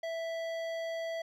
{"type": "tone with hard clipping", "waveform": "sine", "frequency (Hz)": 659.3, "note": "E5", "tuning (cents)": 0, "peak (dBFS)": -36, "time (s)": [0.03, 1.22], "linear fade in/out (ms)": 5, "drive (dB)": 13, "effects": []}